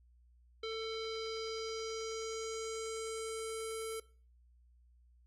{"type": "tone with low-pass filter sweep", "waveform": "square", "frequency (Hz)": 445.3, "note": "A4", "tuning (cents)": 21, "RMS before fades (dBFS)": -40, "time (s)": [0.63, 4], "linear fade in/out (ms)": 5, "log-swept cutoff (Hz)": [3800, 11000], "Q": 3.4, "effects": ["noise-tail reverb RT60 0.4 s tail -20 dB re dry", "added 60 Hz sine -62 dBFS peak until 5.26 s"]}